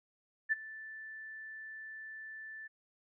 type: tone with ADSR envelope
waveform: sine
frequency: 1760 Hz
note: A6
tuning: in tune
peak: -25 dBFS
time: 0.49-2.68 s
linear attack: 31 ms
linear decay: 22 ms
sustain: -19 dB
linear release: 16 ms
effects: none